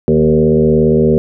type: tone with frequency modulation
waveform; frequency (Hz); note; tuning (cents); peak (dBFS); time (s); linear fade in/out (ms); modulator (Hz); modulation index
sine; 310.7; D#4; -2; -7; 0.08-1.18; 0; 77.4; 2.4
effects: none